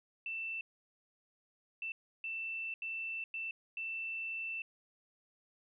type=tone bursts at uneven times; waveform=sine; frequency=2669 Hz; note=E7; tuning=21 cents sharp; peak=-37 dBFS; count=6; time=0.26-0.61 / 1.82-1.92 / 2.24-2.74 / 2.82-3.24 / 3.34-3.51 / 3.77-4.62 s; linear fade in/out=2 ms; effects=none